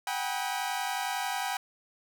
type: tone cluster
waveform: sawtooth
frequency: 751 / 802 / 970 / 1268 Hz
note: F#5 / G5 / B5 / D#6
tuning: +26 / +39 / -31 / +32 cents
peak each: -31 / -30 / -33 / -39 dBFS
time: 0.07-1.57 s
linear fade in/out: 2 ms
effects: none